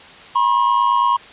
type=tone pair together; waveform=triangle; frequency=966 / 1074.9 Hz; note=B5 / C6; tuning=-39 / +46 cents; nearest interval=major second; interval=185 cents; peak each=-14 dBFS; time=0.35-1.17 s; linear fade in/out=10 ms; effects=white hiss -40 dBFS RMS until 1.32 s + resampled to 8000 Hz